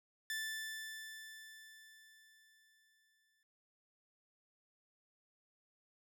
sawtooth tone with exponential decay, 1760 Hz, A6, in tune, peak -34 dBFS, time 0.3-3.43 s, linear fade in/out 1 ms, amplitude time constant 680 ms, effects none

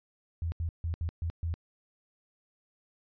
sine tone bursts at uneven times, 83.3 Hz, E2, 19 cents sharp, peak -29 dBFS, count 6, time 0.42-0.52 / 0.6-0.69 / 0.84-0.94 / 1.01-1.09 / 1.22-1.3 / 1.43-1.54 s, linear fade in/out 0 ms, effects resampled to 11025 Hz

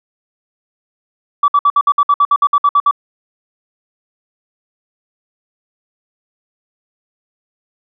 sine tone bursts, 1151 Hz, D6, 35 cents flat, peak -6 dBFS, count 14, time 1.43-2.911 s, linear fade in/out 5 ms, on 51 ms, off 59 ms, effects tanh soft clip ceiling -3 dBFS

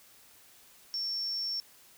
sine tone, 5450 Hz, F8, 43 cents flat, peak -31 dBFS, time 0.94-1.6 s, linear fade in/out 0 ms, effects white hiss -58 dBFS RMS until 1.97 s

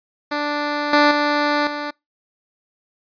10% pulse tone with level steps, 293.7 Hz, D4, in tune, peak -12 / -3 / -8 / -16 dBFS, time 0.31-1.91 s, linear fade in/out 10 ms, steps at 0.93 / 1.11 / 1.67 s, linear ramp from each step 2 ms, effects noise-tail reverb RT60 0.2 s tail -26 dB re dry + resampled to 11025 Hz

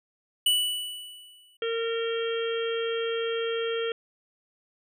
square tone with exponential decay, 2960 Hz, F#7, in tune, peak -19 dBFS, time 0.46-1.57 s, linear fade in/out 5 ms, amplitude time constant 240 ms
harmonic tone, 458.6 Hz, A#4, 28 cents flat, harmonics 1 / 3 / 4 / 5 / 6 / 7, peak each -27 / -37 / -41 / -43 / -41 / -36 dBFS, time 1.62-3.92 s, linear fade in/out 2 ms
effects none

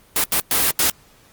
white noise bursts at uneven times, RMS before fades -17 dBFS, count 4, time 0.16-0.24 / 0.32-0.4 / 0.51-0.71 / 0.79-0.9 s, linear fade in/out 2 ms, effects pink hiss -52 dBFS RMS until 1.32 s + Opus 32 kbps

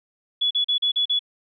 sine tone bursts, 3404 Hz, G#7, 42 cents sharp, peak -18 dBFS, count 6, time 0.41-1.193 s, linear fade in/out 10 ms, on 98 ms, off 39 ms, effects none

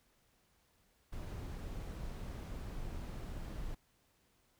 brown noise, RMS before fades -43 dBFS, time 1.12-3.75 s, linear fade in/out 10 ms, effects pink hiss -73 dBFS RMS until 4.59 s

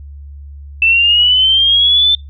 sine linear sweep, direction up, 2649 to 3552 Hz, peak -7 dBFS, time 0.82-2.15 s, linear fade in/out 2 ms, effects noise-tail reverb RT60 0.2 s tail -23 dB re dry + added 71 Hz sine -29 dBFS peak until 2.29 s

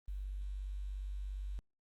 sine tone with quantisation, 48.61 Hz, G1, 14 cents flat, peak -38 dBFS, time 0.08-1.59 s, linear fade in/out 0 ms, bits 11, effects Opus 32 kbps

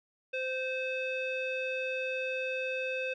square tone with low-pass filter, 518 Hz, C5, 17 cents flat, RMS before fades -34 dBFS, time 0.33-3.14 s, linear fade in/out 10 ms, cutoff 2800 Hz, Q 5.6, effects none

